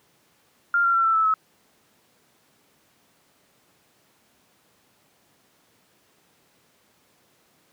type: tone with pitch steps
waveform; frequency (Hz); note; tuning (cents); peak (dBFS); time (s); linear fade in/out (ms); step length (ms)
sine; 1396.9 / 1375.3 / 1354 / 1333 / 1312.4 / 1292.1; F6 / F6 / E6 / E6 / E6 / E6; 0 / -27 / +46 / +19 / -8 / -35; -17; 0.74-1.34; 2; 100
effects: pink hiss -62 dBFS RMS until 7.72 s + high-pass 150 Hz 12 dB/octave